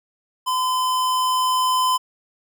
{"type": "tone with level ramp", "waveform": "square", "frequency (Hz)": 1020, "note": "C6", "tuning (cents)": -44, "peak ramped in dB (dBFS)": [-20, -17], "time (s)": [0.46, 1.98], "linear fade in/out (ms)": 20, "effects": []}